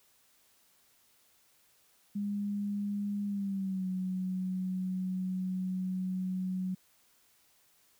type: tone with pitch glide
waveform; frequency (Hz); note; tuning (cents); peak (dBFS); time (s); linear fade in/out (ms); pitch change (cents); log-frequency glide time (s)
sine; 203.5 to 185.54; G#3 to F#3; -35 to +5; -31; 2.15-6.75; 10; -160; 3.26-3.87
effects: white hiss -67 dBFS RMS until 7.99 s